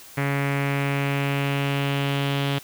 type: tone with low-pass filter sweep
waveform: sawtooth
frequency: 140 Hz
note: C#3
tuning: 18 cents sharp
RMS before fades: -24 dBFS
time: 0.17-2.59 s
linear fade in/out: 10 ms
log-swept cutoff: 2100 to 3300 Hz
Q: 3.3
effects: white hiss -45 dBFS RMS until 2.63 s